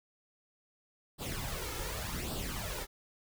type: noise with flanger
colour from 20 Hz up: pink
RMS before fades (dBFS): -38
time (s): 1.18-2.87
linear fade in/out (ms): 50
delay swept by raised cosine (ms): 0.23 to 2.33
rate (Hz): 0.87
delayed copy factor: +0.65
effects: none